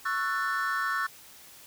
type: chord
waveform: triangle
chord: F# minor seventh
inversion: second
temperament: just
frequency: 1110 / 1332 / 1480 / 1776 Hz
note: C#6 / E6 / F#6 / A6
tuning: +2 / +18 / 0 / +16 cents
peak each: -30 dBFS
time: 0.05-1.07 s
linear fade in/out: 10 ms
effects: tanh soft clip ceiling -18 dBFS + white hiss -51 dBFS RMS until 1.66 s